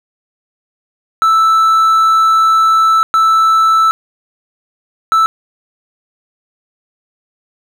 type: tone bursts at uneven times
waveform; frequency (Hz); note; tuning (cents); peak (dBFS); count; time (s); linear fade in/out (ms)
triangle; 1318.5; E6; 0; -5; 3; 1.22-3.03 / 3.14-3.91 / 5.12-5.26; 0
effects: none